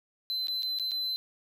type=tone with dropouts; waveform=triangle; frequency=4052 Hz; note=B7; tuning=44 cents sharp; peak=-28 dBFS; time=0.3-1.16 s; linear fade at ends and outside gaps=0 ms; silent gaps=0.471-0.483 / 0.623-0.631 / 0.787-0.797 / 0.91-0.917 s; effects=none

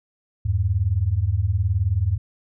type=beating tone pair; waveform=sine; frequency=82.41 / 101.41 Hz; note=E2 / G#2; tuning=0 / -41 cents; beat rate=19 Hz; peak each=-22 / -20 dBFS; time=0.45-2.18 s; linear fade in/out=10 ms; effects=none

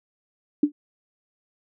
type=tone with exponential decay; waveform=sine; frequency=293.7 Hz; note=D4; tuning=in tune; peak=-11 dBFS; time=0.63-0.72 s; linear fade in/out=5 ms; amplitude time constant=18 ms; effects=none

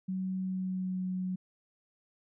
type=tone with pitch glide; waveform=sine; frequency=187.5 to 184.71 Hz; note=F#3 to F#3; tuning=+23 to -3 cents; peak=-31 dBFS; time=0.08-1.36 s; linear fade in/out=10 ms; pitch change=-26 cents; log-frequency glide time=0.39-1.04 s; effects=none

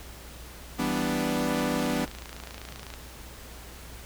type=chord; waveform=sawtooth; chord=E minor seventh; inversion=none; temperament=equal; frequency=164.81 / 196 / 246.9 / 293.7 Hz; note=E3 / G3 / B3 / D4; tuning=0 / 0 / 0 / 0 cents; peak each=-30 / -29 / -25 / -27 dBFS; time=0.78-2.06 s; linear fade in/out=20 ms
type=click train; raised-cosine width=0.2 ms; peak=-23 dBFS; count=35; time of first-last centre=1.72-2.939 s; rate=27.9 Hz
effects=added 60 Hz sine -45 dBFS peak until 4.05 s + pink hiss -46 dBFS RMS until 4.05 s

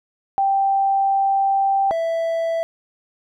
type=tone pair in turn; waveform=sine / triangle; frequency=784 / 660.9 Hz; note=G5 / E5; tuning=0 / +4 cents; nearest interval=minor third; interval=296 cents; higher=first; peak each=-15 / -17 dBFS; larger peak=first; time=0.38-1.91 / 1.91-2.63 s; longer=first; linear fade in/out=0 ms; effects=none

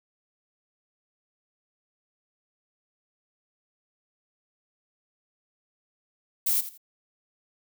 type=noise with echo; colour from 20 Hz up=violet; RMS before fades=-24 dBFS; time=6.46-6.61 s; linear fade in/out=10 ms; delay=84 ms; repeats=2; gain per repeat=-13 dB; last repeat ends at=6.778 s; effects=none

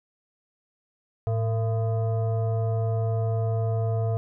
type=tone with frequency modulation; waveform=sine; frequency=110 Hz; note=A2; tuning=in tune; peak=-22 dBFS; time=1.27-4.17 s; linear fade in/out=0 ms; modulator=566 Hz; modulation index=0.63; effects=none

